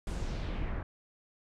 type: noise with low-pass filter sweep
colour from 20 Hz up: brown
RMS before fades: -35 dBFS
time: 0.07-0.83 s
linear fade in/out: 2 ms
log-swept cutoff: 10000 to 1500 Hz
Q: 1.7
effects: none